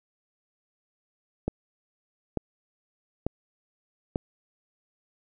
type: click train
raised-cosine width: 2 ms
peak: -13 dBFS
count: 4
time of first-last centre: 1.48-4.159 s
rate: 1.12 Hz
effects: none